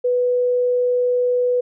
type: tone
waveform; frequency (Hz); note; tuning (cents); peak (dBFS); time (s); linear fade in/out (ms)
sine; 493.9; B4; 0; -15; 0.04-1.61; 10
effects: none